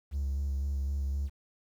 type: tone with vibrato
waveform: triangle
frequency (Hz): 69.4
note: C#2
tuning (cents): +3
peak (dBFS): -26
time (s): 0.11-1.3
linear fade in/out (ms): 50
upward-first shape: square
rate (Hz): 3.9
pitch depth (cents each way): 24
effects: tanh soft clip ceiling -24 dBFS + 10-bit